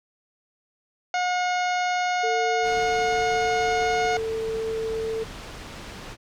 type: harmonic tone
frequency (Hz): 722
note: F#5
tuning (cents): -43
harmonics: 1 / 2 / 3 / 4 / 5 / 6 / 7 / 8 / 9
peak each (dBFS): -23 / -30 / -31 / -38 / -41 / -40 / -43 / -46 / -41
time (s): 1.14-4.17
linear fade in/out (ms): 2
type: tone with pitch glide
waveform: sine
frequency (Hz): 448.8 to 446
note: A4 to A4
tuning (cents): +34 to +23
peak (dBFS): -25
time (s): 2.23-5.24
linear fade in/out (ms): 10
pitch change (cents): -11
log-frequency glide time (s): 2.47-2.97
type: low-pass noise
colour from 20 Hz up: pink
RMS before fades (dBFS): -39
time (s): 2.62-6.17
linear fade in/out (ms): 50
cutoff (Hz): 5500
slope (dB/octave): 12
effects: none